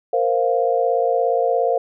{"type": "chord", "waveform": "sine", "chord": "Bb suspended second", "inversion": "none", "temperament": "equal", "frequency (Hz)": [466.2, 523.3, 698.5], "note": ["Bb4", "C5", "F5"], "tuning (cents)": [0, 0, 0], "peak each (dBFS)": -20, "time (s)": [0.13, 1.78], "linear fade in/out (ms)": 5, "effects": []}